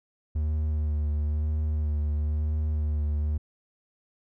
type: tone with vibrato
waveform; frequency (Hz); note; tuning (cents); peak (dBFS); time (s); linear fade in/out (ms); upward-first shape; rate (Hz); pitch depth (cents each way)
triangle; 75.6; D#2; -49; -22; 0.35-3.38; 10; sine; 1; 29
effects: none